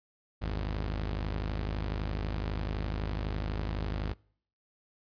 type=tone pair together; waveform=sawtooth; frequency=51.96 / 82.41 Hz; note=G#1 / E2; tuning=+2 / 0 cents; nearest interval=minor sixth; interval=798 cents; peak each=-28 / -35 dBFS; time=0.41-4.14 s; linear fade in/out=20 ms; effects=noise-tail reverb RT60 0.6 s tail -26 dB re dry + resampled to 11025 Hz